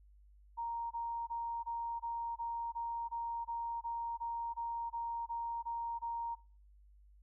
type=tone bursts; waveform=sine; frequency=932.3 Hz; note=A#5; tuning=in tune; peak=-36 dBFS; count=16; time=0.57-6.355 s; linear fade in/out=20 ms; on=340 ms; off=23 ms; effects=noise-tail reverb RT60 0.5 s tail -24 dB re dry + added 50 Hz sine -59 dBFS peak until 7.22 s